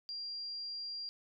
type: tone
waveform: sine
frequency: 4765 Hz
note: D8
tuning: 24 cents sharp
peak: -39 dBFS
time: 0.09-1.09 s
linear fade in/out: 0 ms
effects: none